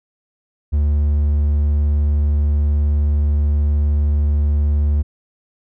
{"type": "tone", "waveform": "triangle", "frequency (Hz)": 73.42, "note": "D2", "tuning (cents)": 0, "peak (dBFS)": -11, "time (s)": [0.72, 5.03], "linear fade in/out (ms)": 20, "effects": []}